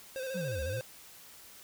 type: tone with vibrato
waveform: square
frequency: 523.3 Hz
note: C5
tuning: in tune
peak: -36 dBFS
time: 0.16-0.81 s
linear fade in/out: 0 ms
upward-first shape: square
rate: 14 Hz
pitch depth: 37 cents each way
type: linear two-way sweep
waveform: triangle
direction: down then up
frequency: 200 to 68.1 to 129.1 Hz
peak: -33 dBFS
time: 0.34-0.81 s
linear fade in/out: 20 ms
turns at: 0.62 s
effects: white hiss -53 dBFS RMS until 1.63 s